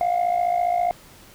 sine tone with amplitude modulation, 705 Hz, F5, 16 cents sharp, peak -13 dBFS, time 0.01-0.91 s, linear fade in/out 0 ms, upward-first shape sine, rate 54.9 Hz, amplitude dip 80%, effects tanh soft clip ceiling -15 dBFS + pink hiss -48 dBFS RMS until 1.34 s

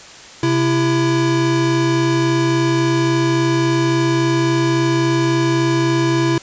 square tone pair together, 132.5 / 333.9 Hz, C3 / E4, +22 / +22 cents, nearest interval octave + major third, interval 1600 cents, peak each -19 / -16 dBFS, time 0.43-6.38 s, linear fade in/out 2 ms, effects white hiss -38 dBFS RMS until 6.42 s + resampled to 16000 Hz

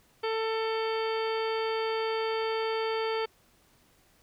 harmonic tone with a mistuned harmonic, 445.2 Hz, A4, 20 cents sharp, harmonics 1 / 2 / 3 / 4 / 5 / 6 / 7 / 8 / 10, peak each -29 / -35 / -38 / -43 / -41 / -46 / -42 / -49 / -45 dBFS, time 0.23-3.26 s, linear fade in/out 10 ms, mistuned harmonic 10, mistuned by +49 cents, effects pink hiss -64 dBFS RMS until 4.22 s

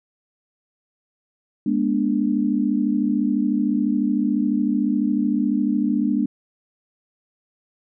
sine chord, G# diminished, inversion none, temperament equal with one note detuned, 207.7 / 241.6 / 293.7 Hz, G#3 / B3 / D4, 0 / -38 / 0 cents, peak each -22 dBFS, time 1.66-6.26 s, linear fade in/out 5 ms, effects none

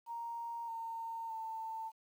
sine tone with pitch steps, 932.3 / 912.1 / 892.3 Hz, A#5 / A#5 / A5, 0 / -38 / +24 cents, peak -39 dBFS, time 0.06-1.92 s, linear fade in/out 50 ms, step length 620 ms, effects 11-bit

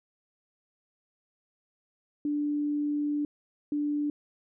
sine tone bursts at uneven times, 293.7 Hz, D4, in tune, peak -26 dBFS, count 2, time 2.25-3.25 / 3.72-4.1 s, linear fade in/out 2 ms, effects none

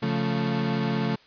35% pulse chord, Db augmented, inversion none, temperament equal, 138.59 / 174.61 / 220 Hz, Db3 / F3 / A3, 0 / 0 / 0 cents, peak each -27 / -28 / -25 dBFS, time 0.02-1.16 s, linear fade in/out 10 ms, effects white hiss -55 dBFS RMS until 1.26 s + resampled to 11025 Hz

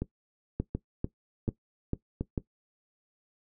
two click trains, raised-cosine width 3 ms, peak -18 / -16 dBFS, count 4 / 5, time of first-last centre 0.02-2.21 / 0.6-2.378 s, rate 1.37 / 2.25 Hz, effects noise-tail reverb RT60 0.1 s tail -17 dB re dry

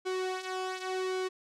sawtooth tone with flanger, 372.8 Hz, F#4, 13 cents sharp, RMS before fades -34 dBFS, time 0.05-1.29 s, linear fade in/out 20 ms, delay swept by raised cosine 1.1 to 3.2 ms, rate 0.89 Hz, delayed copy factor -0.65, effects low-pass 7000 Hz 12 dB/octave

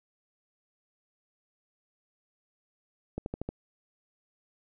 accelerating click train, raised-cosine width 2 ms, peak -20 dBFS, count 5, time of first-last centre 3.18-3.49 s, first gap 81 ms, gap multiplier 0.97, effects none

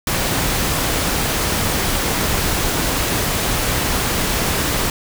pink noise, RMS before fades -19 dBFS, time 0.07-4.9 s, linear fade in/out 2 ms, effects none

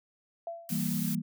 sine tone with exponential decay, 675 Hz, E5, 41 cents sharp, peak -32 dBFS, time 0.47-0.89 s, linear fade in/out 2 ms, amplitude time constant 90 ms
blue noise, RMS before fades -38 dBFS, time 0.69-1.15 s, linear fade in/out 2 ms
sine chord, E diminished, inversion none, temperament equal, 164.81 / 196 / 233.1 Hz, E3 / G3 / Bb3, 0 / 0 / 0 cents, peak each -33 dBFS, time 0.7-1.22 s, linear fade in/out 20 ms
effects none

